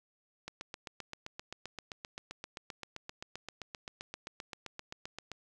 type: click train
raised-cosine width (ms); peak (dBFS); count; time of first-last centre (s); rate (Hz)
0.2; -24; 38; 0.48-5.317; 7.65
effects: none